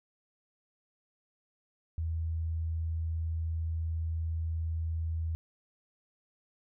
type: tone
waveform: sine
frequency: 81.4 Hz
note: E2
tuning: 21 cents flat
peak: -30 dBFS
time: 1.98-5.35 s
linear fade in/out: 0 ms
effects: none